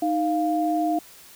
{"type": "tone pair together", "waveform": "sine", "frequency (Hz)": [311.1, 698.4], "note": ["D#4", "F5"], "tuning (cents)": [0, 0], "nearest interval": "octave + major second", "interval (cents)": 1400, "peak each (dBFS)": -23, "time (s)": [0.02, 0.99], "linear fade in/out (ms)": 5, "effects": ["white hiss -48 dBFS RMS until 1.35 s"]}